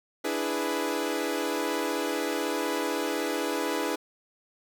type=chord; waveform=sawtooth; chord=E dominant seventh; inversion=third; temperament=equal; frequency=293.7 / 329.6 / 415.3 / 493.9 Hz; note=D4 / E4 / G#4 / B4; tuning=0 / 0 / 0 / 0 cents; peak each=-29 dBFS; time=0.24-3.96 s; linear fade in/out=10 ms; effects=none